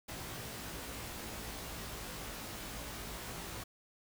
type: noise with comb filter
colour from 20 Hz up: pink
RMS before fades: -44 dBFS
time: 0.08-3.64 s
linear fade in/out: 10 ms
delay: 18 ms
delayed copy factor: +0.9
effects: none